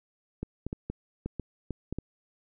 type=clicks; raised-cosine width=3 ms; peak=-20 dBFS; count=9; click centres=0.43 / 0.666 / 0.729 / 0.9 / 1.26 / 1.397 / 1.707 / 1.926 / 1.986 s; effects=none